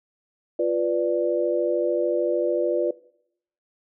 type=chord; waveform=sine; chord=B diminished; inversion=second; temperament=equal; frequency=349.2 / 493.9 / 587.3 Hz; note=F4 / B4 / D5; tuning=0 / 0 / 0 cents; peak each=-24 dBFS; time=0.59-2.91 s; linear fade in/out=5 ms; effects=noise-tail reverb RT60 0.7 s tail -20 dB re dry